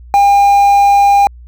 triangle tone with quantisation, 804 Hz, G5, 44 cents sharp, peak -3 dBFS, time 0.14-1.27 s, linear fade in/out 0 ms, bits 5, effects added 60 Hz sine -32 dBFS peak until 1.47 s

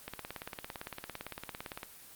click train, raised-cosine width 0.3 ms, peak -23 dBFS, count 32, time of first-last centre 0.08-1.831 s, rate 17.7 Hz, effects white hiss -53 dBFS RMS until 2.15 s + Opus 24 kbps

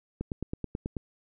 click train, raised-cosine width 3 ms, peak -19 dBFS, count 8, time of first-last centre 0.21-0.968 s, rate 9.24 Hz, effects none

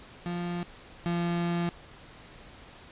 35% pulse tone pair in turn, 174.61 / 172.11 Hz, F3 / F3, 0 / -25 cents, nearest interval unison, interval 25 cents, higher first, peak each -29 / -25 dBFS, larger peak second, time 0.26-0.63 / 1.06-1.69 s, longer second, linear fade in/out 0 ms, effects pink hiss -50 dBFS RMS until 2.91 s + resampled to 8000 Hz

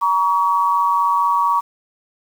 sine tone pair together, 946.6 / 1131 Hz, A#5 / C#6, +26 / +34 cents, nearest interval minor third, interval 308 cents, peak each -17 / -16 dBFS, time 0.01-1.61 s, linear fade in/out 20 ms, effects 7-bit

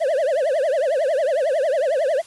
triangle tone with vibrato, 583 Hz, D5, 13 cents flat, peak -15 dBFS, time 0-2.22 s, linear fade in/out 20 ms, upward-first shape triangle, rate 11 Hz, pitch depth 290 cents each way, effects white hiss -46 dBFS RMS until 2.26 s + resampled to 24000 Hz

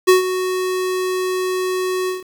square tone with ADSR envelope, 370 Hz, F#4, in tune, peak -7 dBFS, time 0.07-2.24 s, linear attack 19 ms, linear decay 130 ms, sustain -12 dB, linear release 160 ms, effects 7-bit

